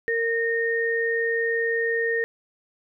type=tone pair together; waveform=sine; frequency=460.7 / 1842.8 Hz; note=A#4 / A#6; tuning=-20 / -20 cents; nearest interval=2 octaves; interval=2400 cents; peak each=-24 dBFS; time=0.08-2.24 s; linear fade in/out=0 ms; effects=none